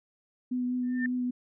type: tone with vibrato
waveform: sine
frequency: 249 Hz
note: B3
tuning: 14 cents sharp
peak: -27 dBFS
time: 0.51-1.31 s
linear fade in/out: 10 ms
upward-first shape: triangle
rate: 5.1 Hz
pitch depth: 17 cents each way
type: tone with exponential growth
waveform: sine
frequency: 1795 Hz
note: A6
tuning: 34 cents sharp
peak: -27 dBFS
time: 0.83-1.06 s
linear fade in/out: 2 ms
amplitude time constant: 49 ms
effects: none